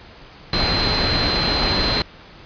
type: tone in noise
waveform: sine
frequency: 4110 Hz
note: C8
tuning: 32 cents flat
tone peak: -21 dBFS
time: 0.53-2.02 s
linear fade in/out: 2 ms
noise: pink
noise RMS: -20 dBFS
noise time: 0.53-2.02 s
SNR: -4 dB
effects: pink hiss -43 dBFS RMS until 2.45 s + resampled to 11025 Hz